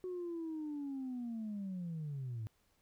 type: linear sweep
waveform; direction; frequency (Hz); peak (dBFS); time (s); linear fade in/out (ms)
sine; down; 370 to 105.5; -37; 0.04-2.47; 0
effects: tanh soft clip ceiling -36 dBFS + pink hiss -75 dBFS RMS until 2.81 s